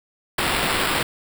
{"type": "noise with sample-and-hold", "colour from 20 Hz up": "white", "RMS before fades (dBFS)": -22, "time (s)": [0.38, 1.03], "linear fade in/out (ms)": 5, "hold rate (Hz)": 6300, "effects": []}